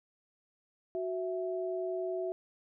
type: tone pair together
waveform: sine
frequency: 370 / 659.3 Hz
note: F#4 / E5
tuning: 0 / 0 cents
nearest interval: minor seventh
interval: 1000 cents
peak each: -34 / -36 dBFS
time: 0.95-2.32 s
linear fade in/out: 0 ms
effects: none